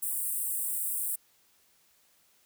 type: high-pass noise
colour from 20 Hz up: pink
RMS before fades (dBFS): -32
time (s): 0.02-1.16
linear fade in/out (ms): 10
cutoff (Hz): 8100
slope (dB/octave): 96
effects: white hiss -66 dBFS RMS until 2.45 s